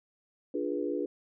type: chord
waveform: sine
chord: D diminished seventh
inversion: none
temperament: equal with one note detuned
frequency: 293.7 / 349.2 / 415.3 / 488.2 Hz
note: D4 / F4 / Ab4 / Cb5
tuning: 0 / 0 / 0 / -20 cents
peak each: -34 / -35 / -35 / -36 dBFS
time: 0.54-1.06 s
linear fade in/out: 5 ms
effects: none